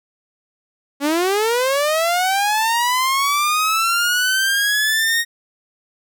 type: linear sweep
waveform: sawtooth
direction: up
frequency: 274.7 to 1873 Hz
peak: -12 dBFS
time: 1-5.25 s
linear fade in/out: 50 ms
effects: none